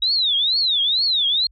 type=tone with vibrato; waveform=sine; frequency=3794 Hz; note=A#7; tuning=30 cents sharp; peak=-16 dBFS; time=0.02-1.47 s; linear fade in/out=5 ms; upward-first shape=triangle; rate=2.2 Hz; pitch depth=290 cents each way; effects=added 50 Hz sine -51 dBFS peak until 1.51 s